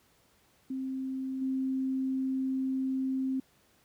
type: tone with level steps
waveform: sine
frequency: 263.6 Hz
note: C4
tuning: 13 cents sharp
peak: -32 / -28 dBFS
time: 0.7-3.4 s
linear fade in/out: 5 ms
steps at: 1.41 s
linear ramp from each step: 10 ms
effects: pink hiss -66 dBFS RMS until 3.84 s + high-pass 60 Hz 12 dB/octave